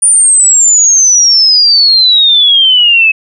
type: exponential sweep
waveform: sine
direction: down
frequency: 9460 to 2569 Hz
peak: -3 dBFS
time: 0.02-3.12 s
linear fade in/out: 10 ms
effects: none